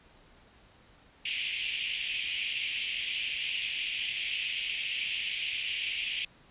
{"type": "band-pass noise", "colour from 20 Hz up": "pink", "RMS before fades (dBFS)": -34, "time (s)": [1.25, 6.25], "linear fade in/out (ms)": 5, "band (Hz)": [2400, 3200], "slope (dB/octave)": 48, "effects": ["pink hiss -59 dBFS RMS until 6.5 s", "resampled to 8000 Hz"]}